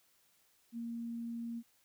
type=tone; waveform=sine; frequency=233 Hz; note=A#3; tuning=1 cent flat; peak=-38 dBFS; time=0.72-1.63 s; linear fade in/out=50 ms; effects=white hiss -71 dBFS RMS until 1.84 s